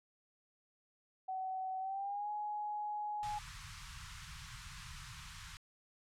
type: tone with pitch glide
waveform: sine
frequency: 755 to 837.7 Hz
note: F#5 to G#5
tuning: +35 to +15 cents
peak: -37 dBFS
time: 1.28-3.39 s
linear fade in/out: 10 ms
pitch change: +180 cents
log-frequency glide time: 1.79-2.3 s
type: band-stop noise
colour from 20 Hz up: pink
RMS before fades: -49 dBFS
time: 3.23-5.57 s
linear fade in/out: 0 ms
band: 160 to 1000 Hz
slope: 48 dB/octave
effects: low-pass 8000 Hz 12 dB/octave